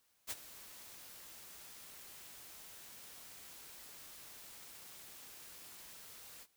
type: noise with ADSR envelope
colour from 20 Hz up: white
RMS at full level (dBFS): -39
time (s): 0.27-6.47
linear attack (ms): 38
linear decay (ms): 37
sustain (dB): -15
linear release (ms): 51
effects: white hiss -75 dBFS RMS until 6.56 s